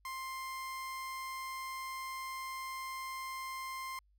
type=tone; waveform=30% pulse; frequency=1050 Hz; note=C6; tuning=6 cents sharp; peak=-37 dBFS; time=0.05-3.99 s; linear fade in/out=2 ms; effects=added 50 Hz sine -66 dBFS peak until 4.18 s